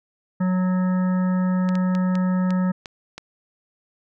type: harmonic tone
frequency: 184 Hz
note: F#3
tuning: 9 cents flat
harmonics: 1 / 3 / 5 / 7 / 9 / 10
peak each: -18 / -33 / -36 / -36 / -42 / -44 dBFS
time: 0.4-2.72 s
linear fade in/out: 10 ms
type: clicks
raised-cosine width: 0.2 ms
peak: -17 dBFS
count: 7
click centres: 1.69 / 1.754 / 1.951 / 2.154 / 2.506 / 2.858 / 3.18 s
effects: none